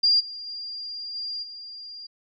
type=tone with level steps; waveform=sine; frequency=4794 Hz; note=D8; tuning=35 cents sharp; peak=-16 / -34 / -32 / -29 / -37 dBFS; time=0.03-2.07 s; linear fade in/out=10 ms; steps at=0.19 / 0.46 / 1.14 / 1.42 s; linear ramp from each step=20 ms; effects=none